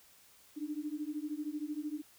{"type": "beating tone pair", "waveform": "sine", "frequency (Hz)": [293.7, 306.7], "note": ["D4", "D#4"], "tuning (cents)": [0, -25], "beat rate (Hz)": 13, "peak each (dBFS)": [-39, -39], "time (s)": [0.56, 2.02], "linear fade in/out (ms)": 20, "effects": ["white hiss -62 dBFS RMS until 2.18 s"]}